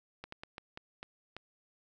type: slowing click train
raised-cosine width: 0.3 ms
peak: -27 dBFS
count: 7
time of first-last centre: 0.24-1.366 s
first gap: 84 ms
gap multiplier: 1.32
effects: none